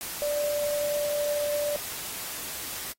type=tone in noise; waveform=sine; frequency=587.3 Hz; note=D5; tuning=in tune; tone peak=-25 dBFS; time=0.22-1.76 s; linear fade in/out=0 ms; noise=white; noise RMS=-36 dBFS; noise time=0.01-2.92 s; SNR=+8 dB; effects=noise-tail reverb RT60 0.1 s tail -23 dB re dry + AAC 48 kbps